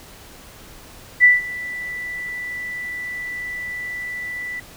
sine tone with ADSR envelope, 1975.5 Hz, B6, in tune, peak -6 dBFS, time 1.2-4.6 s, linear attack 39 ms, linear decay 170 ms, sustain -20 dB, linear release 6 ms, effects pink hiss -43 dBFS RMS until 4.76 s

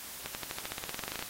accelerating click train, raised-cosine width 0.2 ms, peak -18 dBFS, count 18, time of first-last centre 0.26-1.225 s, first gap 89 ms, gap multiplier 0.94, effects white hiss -44 dBFS RMS until 1.29 s + AAC 48 kbps

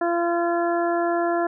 harmonic tone, 342.5 Hz, F4, 34 cents flat, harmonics 1 / 2 / 3 / 4 / 5, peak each -23 / -23 / -31 / -31 / -33 dBFS, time 0.01-1.47 s, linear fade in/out 5 ms, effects none

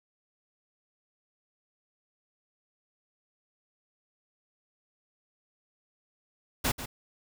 pink noise with echo, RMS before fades -27 dBFS, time 6.64-6.72 s, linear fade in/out 10 ms, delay 140 ms, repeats 1, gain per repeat -11 dB, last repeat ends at 6.86 s, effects none

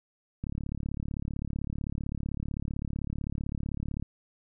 click train, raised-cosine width 5 ms, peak -21 dBFS, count 129, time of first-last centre 0.44-4.025 s, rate 35.7 Hz, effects none

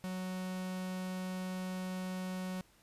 45% pulse tone, 185 Hz, F#3, in tune, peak -37 dBFS, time 0.04-2.61 s, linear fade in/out 0 ms, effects pink hiss -66 dBFS RMS until 2.82 s + resampled to 32000 Hz

